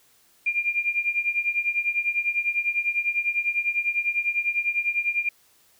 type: tone with tremolo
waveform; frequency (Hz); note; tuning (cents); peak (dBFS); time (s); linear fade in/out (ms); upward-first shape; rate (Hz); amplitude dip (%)
sine; 2400; D7; +37; -18; 0.46-5.29; 5; triangle; 10; 90
effects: white hiss -60 dBFS RMS until 5.79 s